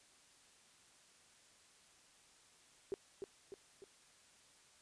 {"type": "tone with echo", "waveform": "sine", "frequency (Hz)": 392, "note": "G4", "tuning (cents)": 0, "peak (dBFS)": -36, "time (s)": [2.92, 2.94], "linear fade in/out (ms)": 0, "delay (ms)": 300, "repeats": 3, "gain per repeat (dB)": -5, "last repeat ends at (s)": 3.84, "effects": ["white hiss -66 dBFS RMS until 4.81 s", "resampled to 22050 Hz"]}